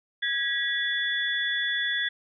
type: tone cluster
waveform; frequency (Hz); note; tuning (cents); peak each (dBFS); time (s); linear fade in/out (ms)
sine; 1652 / 1934 / 3435; G#6 / B6 / A7; -10 / -37 / -42; -29; 0.22-2.09; 10
effects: none